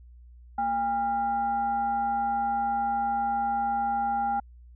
sine tone with frequency modulation, 807 Hz, G#5, 50 cents flat, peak -24 dBFS, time 0.58-4.4 s, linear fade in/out 5 ms, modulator 577 Hz, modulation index 0.43, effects added 60 Hz sine -47 dBFS peak until 4.75 s

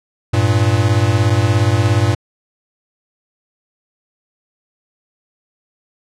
square beating tone pair, 98.4 / 115.4 Hz, G2 / A#2, +7 / -17 cents, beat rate 17 Hz, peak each -15 dBFS, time 0.33-2.15 s, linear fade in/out 10 ms, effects low-pass 8000 Hz 12 dB/octave

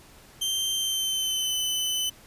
sawtooth tone with pitch glide, 3136 to 3027 Hz, G7 to F#7, 0 to +39 cents, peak -22 dBFS, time 0.41-2.1 s, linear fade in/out 10 ms, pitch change -61 cents, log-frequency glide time 0.76-1.56 s, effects pink hiss -52 dBFS RMS until 2.26 s + resampled to 32000 Hz

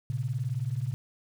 sine beating tone pair, 115.6 / 134.6 Hz, A#2 / C3, -14 / +49 cents, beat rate 19 Hz, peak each -31 dBFS, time 0.1-0.94 s, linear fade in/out 0 ms, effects 9-bit

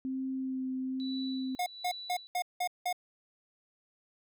sine tone with vibrato, 261.6 Hz, C4, in tune, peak -32 dBFS, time 0.05-1.55 s, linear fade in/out 0 ms, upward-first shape sine, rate 1.1 Hz, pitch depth 14 cents each way
sine tone with tremolo, 3951 Hz, B7, in tune, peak -40 dBFS, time 1-2.27 s, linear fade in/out 0 ms, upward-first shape sine, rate 1.3 Hz, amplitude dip 75%
square tone bursts, 719 Hz, F#5, 50 cents flat, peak -30 dBFS, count 6, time 1.59-2.928 s, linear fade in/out 5 ms, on 73 ms, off 180 ms
effects none

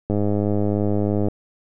click train, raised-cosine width 2 ms, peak -9 dBFS, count 123, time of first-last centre 0.1-1.284 s, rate 103 Hz, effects none

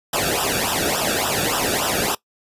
pink noise with flanger, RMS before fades -21 dBFS, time 0.13-2.15 s, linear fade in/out 5 ms, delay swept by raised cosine 0.45 to 1 ms, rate 3.5 Hz, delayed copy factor -1, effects noise-tail reverb RT60 0.1 s tail -20 dB re dry + resampled to 32000 Hz

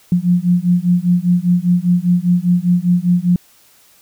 sine beating tone pair, 174.6 / 179.6 Hz, F3 / F3, 0 / +49 cents, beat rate 5 Hz, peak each -14 / -14 dBFS, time 0.12-3.36 s, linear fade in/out 2 ms, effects white hiss -50 dBFS RMS until 4.01 s

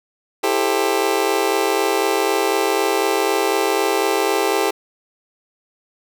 25% pulse chord, A minor seventh, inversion second, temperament just, 330 / 396 / 440 / 528 Hz, E4 / G4 / A4 / C5, +2 / +18 / 0 / +16 cents, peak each -21 / -16 / -18 / -22 dBFS, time 0.43-4.71 s, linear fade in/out 10 ms, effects none

